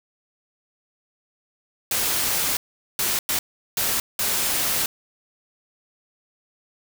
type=noise bursts at uneven times; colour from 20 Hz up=white; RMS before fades=-23 dBFS; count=5; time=1.91-2.57 / 2.99-3.19 / 3.29-3.39 / 3.77-4 / 4.19-4.86 s; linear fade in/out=2 ms; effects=none